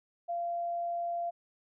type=tone; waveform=sine; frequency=689 Hz; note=F5; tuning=24 cents flat; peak=-31 dBFS; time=0.28-1.31 s; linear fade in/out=20 ms; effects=none